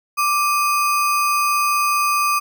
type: tone with sample-and-hold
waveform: sine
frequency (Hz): 1174.7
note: D6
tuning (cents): 0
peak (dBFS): -15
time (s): 0.17-2.4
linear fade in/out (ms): 20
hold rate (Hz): 3675
effects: none